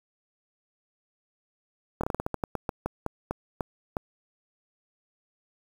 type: slowing click train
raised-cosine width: 1 ms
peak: -14 dBFS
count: 16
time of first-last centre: 2.01-3.968 s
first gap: 25 ms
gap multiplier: 1.21
effects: 7-bit